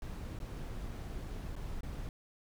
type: noise with dropouts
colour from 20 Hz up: brown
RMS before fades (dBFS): -41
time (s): 0.02-2.09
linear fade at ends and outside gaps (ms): 1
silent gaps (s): 0.389-0.401 / 1.555-1.563 / 1.808-1.832
effects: none